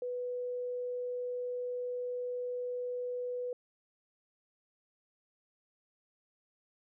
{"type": "tone", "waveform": "sine", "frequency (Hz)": 493.9, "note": "B4", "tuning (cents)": 0, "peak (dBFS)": -34, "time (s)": [0.02, 3.53], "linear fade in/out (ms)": 2, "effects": []}